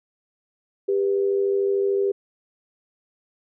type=tone pair together; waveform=sine; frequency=396.2 / 489.6 Hz; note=G4 / B4; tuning=+18 / -15 cents; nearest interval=major third; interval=367 cents; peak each=-19 / -28 dBFS; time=0.88-2.12 s; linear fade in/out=10 ms; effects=none